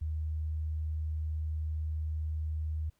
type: tone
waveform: sine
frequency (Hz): 77.78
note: D#2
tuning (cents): 0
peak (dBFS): -31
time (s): 0.01-2.9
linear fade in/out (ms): 10
effects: pink hiss -75 dBFS RMS until 2.99 s